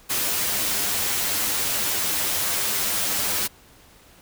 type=noise with comb filter; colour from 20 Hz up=white; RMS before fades=-24 dBFS; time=0.09-3.48 s; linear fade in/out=20 ms; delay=10 ms; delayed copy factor=+0.5; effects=pink hiss -52 dBFS RMS until 4.21 s